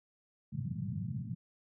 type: band-pass noise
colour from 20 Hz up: pink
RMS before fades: -38 dBFS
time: 0.52-1.35 s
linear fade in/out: 10 ms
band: 100 to 200 Hz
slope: 48 dB/octave
effects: none